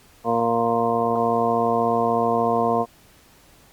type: harmonic tone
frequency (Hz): 116.54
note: A#2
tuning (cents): 0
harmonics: 1 / 2 / 3 / 4 / 5 / 6 / 8 / 9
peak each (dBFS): -34 / -26 / -32 / -23 / -32 / -22 / -28 / -26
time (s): 0.24-2.86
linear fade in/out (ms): 50
effects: pink hiss -53 dBFS RMS until 3.72 s + Opus 48 kbps